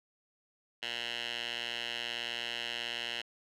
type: tone with band-pass filter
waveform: 10% pulse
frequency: 118.6 Hz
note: A#2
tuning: 30 cents sharp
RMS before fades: -38 dBFS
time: 0.82-3.22 s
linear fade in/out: 10 ms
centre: 2900 Hz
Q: 3
effects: none